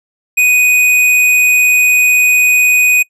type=tone with tanh clipping; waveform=sine; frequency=2489 Hz; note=D#7; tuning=in tune; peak=-8 dBFS; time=0.37-3.03 s; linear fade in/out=10 ms; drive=17 dB; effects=noise-tail reverb RT60 0.1 s tail -23 dB re dry + resampled to 32000 Hz